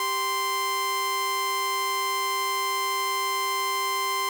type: tone pair together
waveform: sawtooth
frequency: 392 / 1041.4 Hz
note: G4 / C6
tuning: 0 / -8 cents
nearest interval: octave + perfect fourth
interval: 1692 cents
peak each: -31 / -21 dBFS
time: 0-4.29 s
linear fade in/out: 2 ms
effects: none